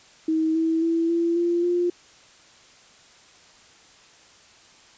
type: tone with pitch steps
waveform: sine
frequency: 318.4 / 324.7 / 331.2 / 337.7 / 344.4 / 351.3 Hz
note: D#4 / E4 / E4 / E4 / F4 / F4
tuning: +40 / -26 / +8 / +42 / -24 / +10 cents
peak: -19 dBFS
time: 0.28-1.9 s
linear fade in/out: 5 ms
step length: 270 ms
effects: white hiss -52 dBFS RMS until 4.97 s + resampled to 16000 Hz